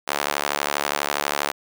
sawtooth tone with high-pass filter, 72.3 Hz, D2, 27 cents flat, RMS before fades -25 dBFS, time 0.07-1.52 s, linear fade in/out 20 ms, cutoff 760 Hz, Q 0.85, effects none

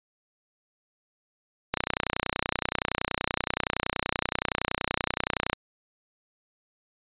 click train, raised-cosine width 0.3 ms, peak -8 dBFS, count 117, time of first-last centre 1.74-5.531 s, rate 30.6 Hz, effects resampled to 8000 Hz

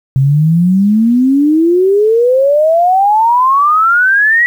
sine exponential sweep, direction up, 130.81 to 1952 Hz, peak -6 dBFS, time 0.16-4.46 s, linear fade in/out 0 ms, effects 7-bit

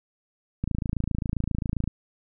click train, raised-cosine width 5 ms, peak -14 dBFS, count 35, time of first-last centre 0.64-1.876 s, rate 27.5 Hz, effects none

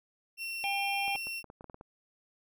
35% pulse tone, 2718 Hz, F7, 48 cents flat, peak -34 dBFS, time 0.37-1.43 s, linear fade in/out 50 ms
harmonic tone, 797 Hz, G5, 28 cents sharp, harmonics 1 / 3 / 4, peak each -33 / -34 / -39 dBFS, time 0.64-1.16 s, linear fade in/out 0 ms
clicks, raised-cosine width 1 ms, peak -33 dBFS, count 10, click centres 1.08 / 1.153 / 1.27 / 1.443 / 1.501 / 1.609 / 1.643 / 1.698 / 1.744 / 1.811 s
effects none

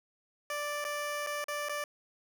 15% pulse tone with dropouts, 587.3 Hz, D5, in tune, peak -27 dBFS, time 0.5-1.84 s, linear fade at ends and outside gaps 2 ms, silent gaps 0.843-0.849 / 1.265-1.27 / 1.442-1.483 / 1.687-1.694 s, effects none

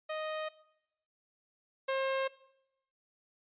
sawtooth tone pair in turn, 622.3 / 534.3 Hz, D#5 / C5, 0 / +36 cents, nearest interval minor third, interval 264 cents, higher first, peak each -31 / -26 dBFS, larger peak second, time 0.09-0.49 / 1.88-2.28 s, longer neither, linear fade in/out 10 ms, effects noise-tail reverb RT60 0.8 s tail -19 dB re dry + resampled to 8000 Hz

